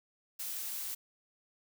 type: noise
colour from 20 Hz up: blue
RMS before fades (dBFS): -39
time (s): 0.39-0.95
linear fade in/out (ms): 10
effects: none